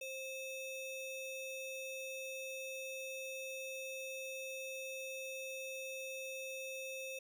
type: ring-modulated tone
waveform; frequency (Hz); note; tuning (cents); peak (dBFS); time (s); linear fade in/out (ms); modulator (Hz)
square; 1568; G6; 0; -40; 0.01-7.19; 5; 1040
effects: 13-bit